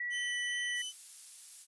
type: tone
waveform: sine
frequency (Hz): 1942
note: B6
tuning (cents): -30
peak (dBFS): -34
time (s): 0-0.82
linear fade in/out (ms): 5
type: tone with vibrato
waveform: sawtooth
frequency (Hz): 3024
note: F#7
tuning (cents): +37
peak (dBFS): -35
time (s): 0.1-0.93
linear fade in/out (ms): 50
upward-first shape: sine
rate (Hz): 2.5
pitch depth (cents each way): 11
type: noise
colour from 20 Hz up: violet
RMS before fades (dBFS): -45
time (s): 0.74-1.67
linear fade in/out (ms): 50
effects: resampled to 24000 Hz